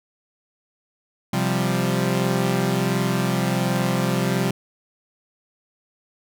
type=chord; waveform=sawtooth; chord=C suspended fourth; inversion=none; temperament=equal; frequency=130.81 / 174.61 / 196 Hz; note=C3 / F3 / G3; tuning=0 / 0 / 0 cents; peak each=-20 dBFS; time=1.33-4.51 s; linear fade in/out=5 ms; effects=none